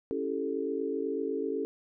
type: chord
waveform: sine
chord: A dominant seventh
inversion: first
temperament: equal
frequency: 277.2 / 329.6 / 392 / 440 Hz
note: C#4 / E4 / G4 / A4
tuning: 0 / 0 / 0 / 0 cents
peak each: -35 / -38 / -35 / -33 dBFS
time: 0.11-1.65 s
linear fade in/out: 0 ms
effects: none